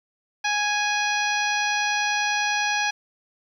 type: harmonic tone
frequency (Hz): 830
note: G#5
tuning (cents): -1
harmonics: 1 / 2 / 3 / 4 / 5 / 6 / 7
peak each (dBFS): -26 / -26 / -27 / -33 / -34 / -36 / -33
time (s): 0.44-2.91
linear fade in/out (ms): 10
effects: 9-bit